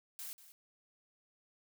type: noise with echo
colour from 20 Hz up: blue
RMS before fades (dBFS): -45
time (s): 0.19-0.33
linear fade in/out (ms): 0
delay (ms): 190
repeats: 1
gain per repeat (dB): -14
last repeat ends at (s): 0.52
effects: none